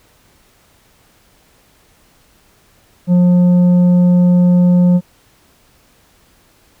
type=tone with tanh clipping; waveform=sine; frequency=178 Hz; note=F3; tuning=33 cents sharp; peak=-8 dBFS; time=3.07-5.01 s; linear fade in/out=50 ms; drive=6 dB; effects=pink hiss -52 dBFS RMS until 6.8 s